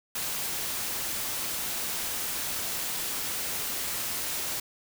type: noise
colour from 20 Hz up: white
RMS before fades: -32 dBFS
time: 0.15-4.6 s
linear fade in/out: 5 ms
effects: none